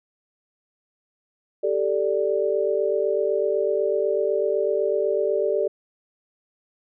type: chord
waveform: sine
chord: G suspended second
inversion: none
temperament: equal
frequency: 392 / 440 / 587.3 Hz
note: G4 / A4 / D5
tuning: 0 / 0 / 0 cents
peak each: -24 dBFS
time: 1.63-5.68 s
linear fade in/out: 10 ms
effects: none